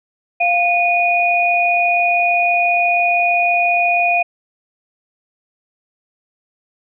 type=tone pair together; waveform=sine; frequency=699 / 2464 Hz; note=F5 / D#7; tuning=+1 / -17 cents; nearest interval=octave + minor seventh; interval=2182 cents; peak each=-15 / -15 dBFS; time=0.4-4.23 s; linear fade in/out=10 ms; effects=none